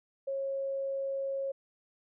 sine tone, 545 Hz, C#5, 29 cents flat, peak -31 dBFS, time 0.27-1.52 s, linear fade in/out 10 ms, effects none

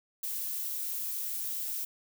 violet noise, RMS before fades -35 dBFS, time 0.23-1.85 s, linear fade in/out 5 ms, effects none

